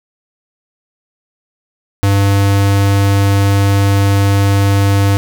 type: tone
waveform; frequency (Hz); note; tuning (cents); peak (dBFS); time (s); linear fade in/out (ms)
square; 99.4; G2; +25; -9; 2.03-5.17; 0
effects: 7-bit